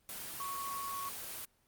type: tone in noise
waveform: sine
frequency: 1108.7 Hz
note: C#6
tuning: in tune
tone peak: -38 dBFS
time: 0.4-1.09 s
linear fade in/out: 2 ms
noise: white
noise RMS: -43 dBFS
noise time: 0.09-1.45 s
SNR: +2 dB
effects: pink hiss -72 dBFS RMS until 1.67 s + Opus 24 kbps